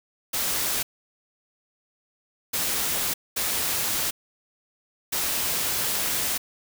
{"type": "noise bursts at uneven times", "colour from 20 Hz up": "white", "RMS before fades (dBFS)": -26, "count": 4, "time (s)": [[0.33, 0.83], [2.53, 3.14], [3.36, 4.11], [5.12, 6.38]], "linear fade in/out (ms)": 10, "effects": []}